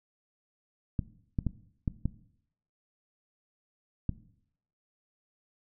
clicks, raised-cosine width 5 ms, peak -16 dBFS, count 6, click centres 0.992 / 1.388 / 1.467 / 1.878 / 2.056 / 4.093 s, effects noise-tail reverb RT60 0.7 s tail -17 dB re dry

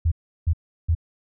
sine tone bursts, 82.41 Hz, E2, in tune, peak -16 dBFS, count 3, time 0.05-0.951 s, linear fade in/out 10 ms, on 67 ms, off 350 ms, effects none

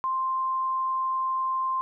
sine tone, 1048 Hz, C6, 2 cents sharp, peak -24 dBFS, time 0.04-1.81 s, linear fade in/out 0 ms, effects none

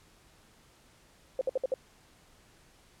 sine tone bursts, 523.3 Hz, C5, in tune, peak -25 dBFS, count 5, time 1.39-1.74 s, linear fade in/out 2 ms, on 22 ms, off 60 ms, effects pink hiss -61 dBFS RMS until 3 s + low-pass 11000 Hz 12 dB/octave

